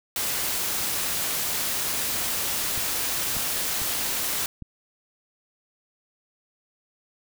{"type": "noise", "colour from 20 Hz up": "white", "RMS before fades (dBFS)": -27, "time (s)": [0.16, 4.46], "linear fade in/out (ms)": 2}
{"type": "clicks", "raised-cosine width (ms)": 5, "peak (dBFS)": -25, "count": 4, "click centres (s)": [2.777, 3.368, 3.818, 4.623]}
{"effects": []}